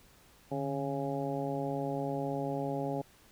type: harmonic tone with a mistuned harmonic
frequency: 138.2 Hz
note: C#3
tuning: 5 cents flat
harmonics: 1 / 2 / 3 / 4 / 5 / 6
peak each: -38 / -37 / -39 / -38 / -41 / -41 dBFS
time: 0.51-3.02 s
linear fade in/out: 10 ms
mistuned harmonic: 1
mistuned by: +100 cents
effects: pink hiss -61 dBFS RMS until 3.31 s